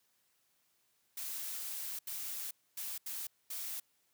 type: noise bursts at uneven times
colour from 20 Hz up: blue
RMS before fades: -41 dBFS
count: 5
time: 1.17-1.99 / 2.07-2.51 / 2.77-2.98 / 3.06-3.27 / 3.5-3.8 s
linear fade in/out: 5 ms
effects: white hiss -75 dBFS RMS until 4.13 s + high-pass 60 Hz 12 dB/octave